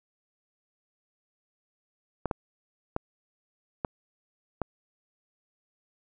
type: clicks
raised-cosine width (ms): 1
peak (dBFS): -14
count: 5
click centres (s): 2.257 / 2.312 / 2.964 / 3.848 / 4.617
effects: none